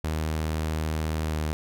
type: tone with pitch glide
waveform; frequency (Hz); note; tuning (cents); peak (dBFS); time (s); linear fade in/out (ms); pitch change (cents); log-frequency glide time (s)
sawtooth; 78.4 to 77.14; D#2 to D#2; +14 to -14; -22; 0.04-1.53; 0; -28; 1.26-1.38
effects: none